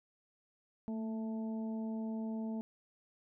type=harmonic tone with a mistuned harmonic; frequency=220 Hz; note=A3; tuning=in tune; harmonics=1 / 2 / 3 / 4; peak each=-36 / -49 / -50 / -54 dBFS; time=0.88-2.61 s; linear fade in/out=0 ms; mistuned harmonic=1; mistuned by=+23 cents; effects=none